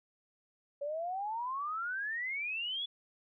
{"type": "exponential sweep", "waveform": "sine", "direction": "up", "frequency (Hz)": [559, 3458], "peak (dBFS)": -34, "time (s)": [0.81, 2.86], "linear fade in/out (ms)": 10, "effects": []}